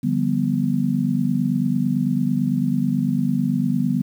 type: chord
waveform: sine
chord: G dominant seventh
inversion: second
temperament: just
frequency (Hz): 147 / 176.4 / 196 / 245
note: D3 / F3 / G3 / B3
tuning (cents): +2 / +18 / 0 / -14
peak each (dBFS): -24 / -27 / -23 / -21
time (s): 0.03-4.02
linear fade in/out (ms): 10
effects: 8-bit